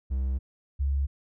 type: tone pair in turn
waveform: triangle / sine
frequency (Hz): 65.6 / 69.23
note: C2 / C#2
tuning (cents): +5 / -2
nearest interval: minor second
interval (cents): 93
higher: second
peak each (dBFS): -23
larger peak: neither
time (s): 0.1-0.39 / 0.79-1.07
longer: first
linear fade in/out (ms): 20
effects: none